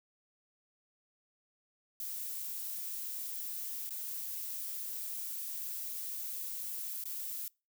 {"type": "noise with dropouts", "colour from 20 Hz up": "violet", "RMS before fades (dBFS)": -40, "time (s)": [2, 7.48], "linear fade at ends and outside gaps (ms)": 1, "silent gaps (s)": [[3.893, 3.906], [7.039, 7.055]], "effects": ["noise-tail reverb RT60 0.3 s tail -26 dB re dry"]}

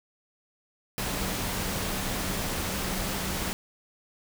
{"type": "tone in noise", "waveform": "sine", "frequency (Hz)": 190, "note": "F#3", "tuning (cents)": 46, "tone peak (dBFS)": -39, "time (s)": [0.98, 3.53], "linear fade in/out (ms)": 0, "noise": "pink", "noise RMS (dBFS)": -31, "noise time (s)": [0.98, 3.53], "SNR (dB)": -11, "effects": []}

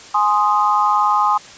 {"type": "chord", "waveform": "sine", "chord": "Ab major", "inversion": "none", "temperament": "equal with one note detuned", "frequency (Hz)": [835.4, 1046.5, 1244.5], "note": ["Ab5", "C6", "Eb6"], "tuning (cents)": [10, 0, 0], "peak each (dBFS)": -17, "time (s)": [0.14, 1.38], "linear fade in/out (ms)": 10, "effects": ["white hiss -39 dBFS RMS until 1.57 s", "resampled to 16000 Hz"]}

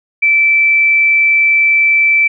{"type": "tone", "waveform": "sine", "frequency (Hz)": 2325, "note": "D7", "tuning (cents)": -18, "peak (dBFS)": -7, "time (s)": [0.22, 2.28], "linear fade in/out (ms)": 10, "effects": []}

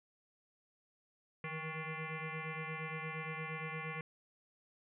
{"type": "tone with frequency modulation", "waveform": "sine", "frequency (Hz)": 1108.7, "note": "C#6", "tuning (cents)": 0, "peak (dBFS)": -39, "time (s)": [1.44, 4.01], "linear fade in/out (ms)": 2, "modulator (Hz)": 318, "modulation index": 4.3, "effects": []}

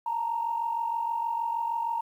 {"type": "tone pair together", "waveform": "sine", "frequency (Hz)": [885.9, 932.3], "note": ["A5", "A#5"], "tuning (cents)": [12, 0], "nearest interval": "minor second", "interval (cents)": 88, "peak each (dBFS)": [-33, -27], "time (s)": [0.06, 2.01], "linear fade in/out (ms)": 5, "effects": ["tanh soft clip ceiling -19 dBFS", "10-bit"]}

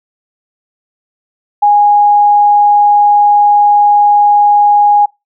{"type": "tone", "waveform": "sine", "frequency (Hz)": 825, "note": "G#5", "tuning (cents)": -12, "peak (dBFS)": -4, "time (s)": [1.62, 5.06], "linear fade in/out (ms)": 10, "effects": ["noise-tail reverb RT60 0.2 s tail -24 dB re dry"]}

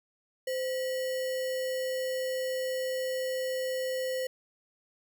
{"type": "tone with sample-and-hold", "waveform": "sine", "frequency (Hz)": 517, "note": "C5", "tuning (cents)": -21, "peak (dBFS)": -29, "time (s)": [0.47, 4.27], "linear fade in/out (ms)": 5, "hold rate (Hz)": 2450, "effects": []}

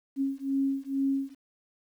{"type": "beating tone pair", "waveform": "sine", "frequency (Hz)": [271.6, 273.8], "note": ["C#4", "C#4"], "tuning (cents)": [-35, -21], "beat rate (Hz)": 2.2, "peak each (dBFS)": -29, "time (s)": [0.16, 1.35], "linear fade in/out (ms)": 50, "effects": ["10-bit"]}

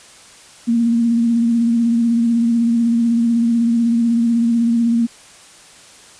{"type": "tone with vibrato", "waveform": "sine", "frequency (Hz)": 233.1, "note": "A#3", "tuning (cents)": 0, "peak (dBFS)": -12, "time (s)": [0.67, 5.07], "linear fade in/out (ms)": 20, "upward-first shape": "sine", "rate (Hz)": 16, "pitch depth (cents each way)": 31, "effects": ["white hiss -43 dBFS RMS until 6.19 s", "resampled to 22050 Hz"]}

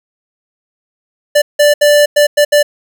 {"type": "tone bursts at uneven times", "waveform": "square", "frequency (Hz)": 587.3, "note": "D5", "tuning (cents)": 0, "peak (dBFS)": -6, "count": 6, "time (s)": [[1.35, 1.42], [1.59, 1.74], [1.81, 2.06], [2.16, 2.27], [2.37, 2.45], [2.52, 2.63]], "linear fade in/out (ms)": 10, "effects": []}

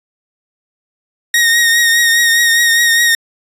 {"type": "tone with vibrato", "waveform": "sawtooth", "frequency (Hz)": 1864.7, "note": "A#6", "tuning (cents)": 0, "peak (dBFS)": -5, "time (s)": [1.34, 3.15], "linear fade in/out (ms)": 2, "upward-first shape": "triangle", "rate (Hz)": 4.9, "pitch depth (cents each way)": 36, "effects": ["resampled to 32000 Hz"]}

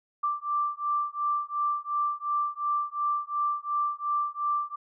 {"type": "beating tone pair", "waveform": "sine", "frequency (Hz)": [1174.7, 1177.5], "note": ["D6", "D6"], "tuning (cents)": [0, 4], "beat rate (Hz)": 2.8, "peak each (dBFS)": -29, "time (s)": [0.23, 4.76], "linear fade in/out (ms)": 10, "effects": []}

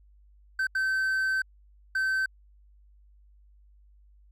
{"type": "tone bursts at uneven times", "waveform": "triangle", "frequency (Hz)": 1542, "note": "G6", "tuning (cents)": -29, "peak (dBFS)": -22, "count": 3, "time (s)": [[0.59, 0.67], [0.75, 1.42], [1.95, 2.26]], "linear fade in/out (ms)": 5, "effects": ["added 50 Hz sine -54 dBFS peak until 4.31 s", "MP3 96 kbps"]}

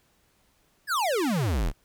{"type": "exponential sweep", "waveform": "square", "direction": "down", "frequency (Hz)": [1784, 30.82], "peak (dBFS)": -24, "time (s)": [0.87, 1.73], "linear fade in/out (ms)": 50, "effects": ["pink hiss -66 dBFS RMS until 1.84 s"]}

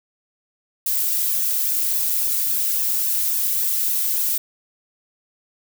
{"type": "noise with flanger", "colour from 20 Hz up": "violet", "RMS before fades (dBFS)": -21, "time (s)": [0.86, 4.38], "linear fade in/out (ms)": 5, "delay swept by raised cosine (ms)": [1.1, 2.8], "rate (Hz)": 3.6, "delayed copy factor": 0.6, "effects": []}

